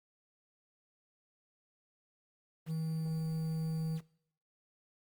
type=tone with quantisation; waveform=triangle; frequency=160.1 Hz; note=D#3; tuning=50 cents sharp; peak=-31 dBFS; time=2.66-4.01 s; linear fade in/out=50 ms; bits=9; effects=noise-tail reverb RT60 0.6 s tail -19 dB re dry + Opus 24 kbps